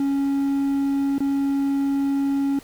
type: tone with dropouts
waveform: triangle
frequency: 277.2 Hz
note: C#4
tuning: in tune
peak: -17 dBFS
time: 0-2.59 s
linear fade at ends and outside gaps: 2 ms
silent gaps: 1.182-1.204 s
effects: pink hiss -47 dBFS RMS until 2.63 s